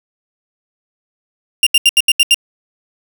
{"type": "tone bursts", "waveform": "40% pulse", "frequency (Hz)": 2794, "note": "F7", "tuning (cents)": 0, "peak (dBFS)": -5, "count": 7, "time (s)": [1.63, 2.344], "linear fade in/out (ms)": 2, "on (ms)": 36, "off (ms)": 77, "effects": []}